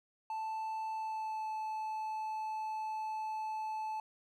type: tone with pitch glide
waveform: triangle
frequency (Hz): 880 to 869.9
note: A5 to A5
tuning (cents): 0 to -20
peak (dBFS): -34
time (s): 0.3-4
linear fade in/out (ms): 2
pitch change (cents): -20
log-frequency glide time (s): 0.93-1.5
effects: none